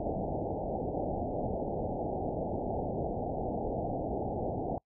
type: low-pass noise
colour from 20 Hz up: white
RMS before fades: -34 dBFS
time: 0-4.78 s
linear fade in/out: 2 ms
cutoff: 810 Hz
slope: 96 dB/octave
effects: noise-tail reverb RT60 0.1 s tail -25 dB re dry